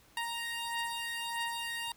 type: beating tone pair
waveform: 15% pulse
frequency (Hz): 932.3 / 933.9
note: A#5 / A#5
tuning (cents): 0 / +3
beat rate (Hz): 1.6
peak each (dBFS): -30 / -33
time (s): 0.17-1.92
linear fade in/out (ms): 2
effects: pink hiss -62 dBFS RMS until 1.96 s